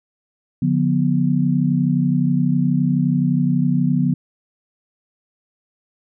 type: tone cluster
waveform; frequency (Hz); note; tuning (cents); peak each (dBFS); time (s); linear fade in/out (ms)
sine; 146.4 / 178.3 / 245.6; D3 / F3 / B3; -5 / +36 / -9; -19; 0.62-4.14; 5
effects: none